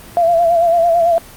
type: tone with vibrato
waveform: sine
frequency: 679 Hz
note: F5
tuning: 49 cents flat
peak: -9 dBFS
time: 0.17-1.18 s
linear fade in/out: 0 ms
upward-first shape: sine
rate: 9 Hz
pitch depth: 51 cents each way
effects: pink hiss -37 dBFS RMS until 1.36 s + Opus 32 kbps